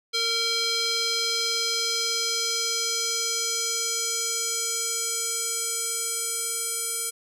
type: tone with band-pass filter sweep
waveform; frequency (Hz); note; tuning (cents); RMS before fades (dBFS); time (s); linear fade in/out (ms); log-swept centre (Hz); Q
square; 459.1; A#4; -26; -27; 0.13-7.11; 20; 4200 to 9200; 2.3
effects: none